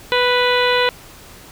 harmonic tone with a mistuned harmonic, 493.9 Hz, B4, in tune, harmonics 1 / 2 / 3 / 4 / 5 / 6 / 7 / 8, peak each -17 / -20 / -22 / -23 / -24 / -25 / -25 / -26 dBFS, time 0.12-0.89 s, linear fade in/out 0 ms, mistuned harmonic 8, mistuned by +24 cents, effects pink hiss -41 dBFS RMS until 1.51 s

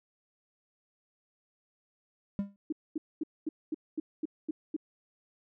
triangle tone with exponential decay, 200 Hz, G3, 35 cents sharp, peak -23 dBFS, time 2.39-2.56 s, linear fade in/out 0 ms, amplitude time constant 35 ms
sine tone bursts, 311.1 Hz, D#4, in tune, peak -29 dBFS, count 9, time 2.7-4.765 s, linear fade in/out 5 ms, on 25 ms, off 230 ms
effects none

